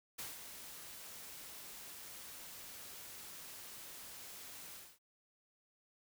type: noise with ADSR envelope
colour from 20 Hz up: white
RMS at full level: -44 dBFS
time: 0.18-4.99 s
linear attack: 13 ms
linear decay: 170 ms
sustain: -7 dB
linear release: 250 ms
effects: none